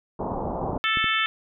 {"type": "low-pass noise", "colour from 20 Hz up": "white", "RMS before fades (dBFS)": -29, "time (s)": [0.19, 0.78], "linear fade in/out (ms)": 5, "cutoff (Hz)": 980, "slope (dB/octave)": 48}
{"type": "clicks", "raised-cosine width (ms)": 3, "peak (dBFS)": -21, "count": 9, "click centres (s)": [0.32, 0.38, 0.449, 0.554, 0.637, 0.695, 0.732, 0.972, 1.043]}
{"type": "harmonic tone", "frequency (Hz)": 440, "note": "A4", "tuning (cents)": 0, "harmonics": [3, 4, 5, 6, 7, 8], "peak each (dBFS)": [-26, -27, -28, -29, -29, -30], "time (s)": [0.84, 1.26], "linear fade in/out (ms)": 0}
{"effects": []}